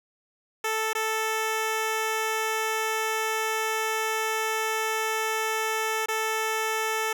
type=tone with dropouts; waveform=10% pulse; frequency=440 Hz; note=A4; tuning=in tune; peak=-17 dBFS; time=0.64-7.13 s; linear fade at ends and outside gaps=5 ms; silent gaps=0.932-0.95 / 6.06-6.084 s; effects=none